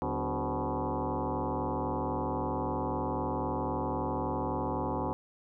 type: tone with frequency modulation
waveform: sine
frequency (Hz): 301.9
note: D4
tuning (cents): +48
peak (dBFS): -29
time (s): 0.02-5.13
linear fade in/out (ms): 0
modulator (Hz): 112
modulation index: 6.5
effects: none